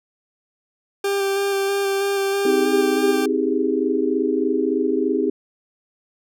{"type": "tone with vibrato", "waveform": "40% pulse", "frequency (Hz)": 395.4, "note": "G4", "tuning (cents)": 15, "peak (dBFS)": -18, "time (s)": [1.04, 3.26], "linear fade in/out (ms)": 5, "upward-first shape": "square", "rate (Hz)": 3.1, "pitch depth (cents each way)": 12}
{"type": "chord", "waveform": "sine", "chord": "Ab major seventh", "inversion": "first", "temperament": "equal with one note detuned", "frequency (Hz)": [261.6, 317.5, 392, 415.3], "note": ["C4", "Eb4", "G4", "Ab4"], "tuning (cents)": [0, 35, 0, 0], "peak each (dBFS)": -23, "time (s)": [2.45, 5.3], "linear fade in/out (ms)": 5}
{"effects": []}